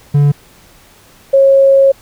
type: tone pair in turn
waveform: triangle / sine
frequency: 144.3 / 544.8 Hz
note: D3 / C#5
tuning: -30 / -30 cents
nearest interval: octave + major seventh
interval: 2300 cents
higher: second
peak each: -4 dBFS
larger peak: neither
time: 0.14-0.32 / 1.33-1.92 s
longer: second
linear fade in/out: 10 ms
effects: pink hiss -44 dBFS RMS until 2.01 s